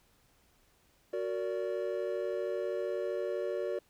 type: chord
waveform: triangle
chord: Gb augmented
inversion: none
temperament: just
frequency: 370 / 462.5 / 578.1 Hz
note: Gb4 / Bb4 / D5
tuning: 0 / -14 / -27 cents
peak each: -34 / -35 / -34 dBFS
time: 1.13-3.79 s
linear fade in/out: 5 ms
effects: pink hiss -68 dBFS RMS until 3.89 s